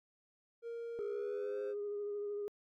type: tone with pitch glide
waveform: triangle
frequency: 466.2 to 520.3 Hz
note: A#4 to C5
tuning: 0 to -10 cents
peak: -38 dBFS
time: 0.62-1.75 s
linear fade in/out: 50 ms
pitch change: +190 cents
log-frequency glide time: 1.06-1.59 s
type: tone with vibrato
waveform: sine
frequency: 410.9 Hz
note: G#4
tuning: 18 cents flat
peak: -36 dBFS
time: 0.99-2.48 s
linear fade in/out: 0 ms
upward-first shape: triangle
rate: 13 Hz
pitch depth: 22 cents each way
effects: tanh soft clip ceiling -33 dBFS